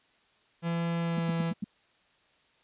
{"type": "tone with pitch glide", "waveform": "45% pulse", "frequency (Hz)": [168.6, 166.47], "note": ["E3", "E3"], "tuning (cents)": [39, 17], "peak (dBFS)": -28, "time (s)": [0.62, 1.54], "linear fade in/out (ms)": 50, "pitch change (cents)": -22, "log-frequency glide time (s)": [1, 1.3]}
{"type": "tone bursts", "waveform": "sine", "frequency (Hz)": 204.6, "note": "G#3", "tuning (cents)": -26, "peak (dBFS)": -28, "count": 5, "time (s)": [1.17, 1.643], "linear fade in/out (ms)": 5, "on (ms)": 21, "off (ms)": 92}
{"effects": ["white hiss -66 dBFS RMS until 2.63 s", "resampled to 8000 Hz"]}